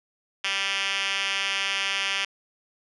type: tone with band-pass filter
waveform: 5% pulse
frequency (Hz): 196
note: G3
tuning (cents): 0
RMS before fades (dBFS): -27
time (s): 0.44-2.25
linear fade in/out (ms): 5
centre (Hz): 3300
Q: 3.5
effects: resampled to 24000 Hz